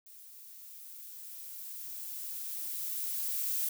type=noise with level ramp; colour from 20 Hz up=violet; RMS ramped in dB=-53 to -32 dBFS; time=0.06-3.69 s; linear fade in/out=5 ms; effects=none